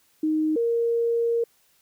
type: tone pair in turn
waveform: sine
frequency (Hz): 311.1 / 466.1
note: D#4 / A#4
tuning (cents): 0 / 0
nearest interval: perfect fifth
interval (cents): 700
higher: second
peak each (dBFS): -20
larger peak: neither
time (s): 0.23-0.56 / 0.56-1.44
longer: second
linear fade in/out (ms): 5
effects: white hiss -63 dBFS RMS until 1.81 s